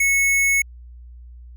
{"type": "tone", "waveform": "square", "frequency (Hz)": 2200, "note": "C#7", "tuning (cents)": -14, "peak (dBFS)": -16, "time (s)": [0, 0.62], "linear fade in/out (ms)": 5, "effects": ["added 60 Hz sine -38 dBFS peak until 1.56 s"]}